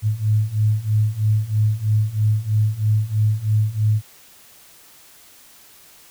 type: beating tone pair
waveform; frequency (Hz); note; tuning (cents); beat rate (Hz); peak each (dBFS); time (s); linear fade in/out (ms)
sine; 105.6 / 108.7; G#2 / A2; +29 / -21; 3.1; -20 / -18; 0.02-4.02; 50
effects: white hiss -48 dBFS RMS until 6.1 s